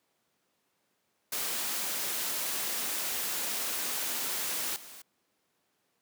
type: noise with level steps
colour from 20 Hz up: white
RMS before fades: -33 / -48 dBFS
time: 1.32-5.02 s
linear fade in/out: 5 ms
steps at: 4.76 s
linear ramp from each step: 2 ms
effects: pink hiss -75 dBFS RMS until 6.01 s + high-pass 200 Hz 12 dB/octave